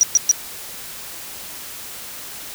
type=tone bursts; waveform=sine; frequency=5800 Hz; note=F#8; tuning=35 cents flat; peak=-7 dBFS; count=3; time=0.01-0.313 s; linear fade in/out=0 ms; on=21 ms; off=120 ms; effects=tanh soft clip ceiling -6 dBFS + white hiss -34 dBFS RMS until 2.54 s